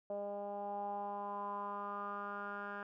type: tone with low-pass filter sweep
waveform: 10% pulse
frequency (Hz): 202.8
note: G#3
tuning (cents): -41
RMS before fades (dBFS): -42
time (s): 0.1-2.83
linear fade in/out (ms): 2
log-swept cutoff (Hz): 630 to 1600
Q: 5.7
effects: none